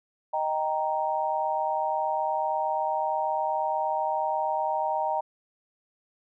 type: chord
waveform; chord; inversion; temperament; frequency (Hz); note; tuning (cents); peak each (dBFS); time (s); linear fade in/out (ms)
sine; Eb major; none; equal; 622.3 / 784 / 932.3; Eb5 / G5 / Bb5; 0 / 0 / 0; -30 / -29 / -28; 0.33-5.21; 10
effects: none